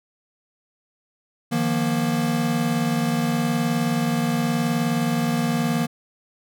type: chord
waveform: square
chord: Eb suspended second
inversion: none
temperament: equal with one note detuned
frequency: 155.56 / 174.61 / 235.4 Hz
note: Eb3 / F3 / Bb3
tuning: 0 / 0 / +17 cents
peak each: -26 / -28 / -23 dBFS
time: 1.51-5.87 s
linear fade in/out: 20 ms
effects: none